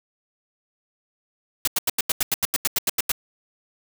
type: noise bursts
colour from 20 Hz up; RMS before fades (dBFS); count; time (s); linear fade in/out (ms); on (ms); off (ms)
white; -21; 14; 1.65-3.118; 2; 25; 86
effects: none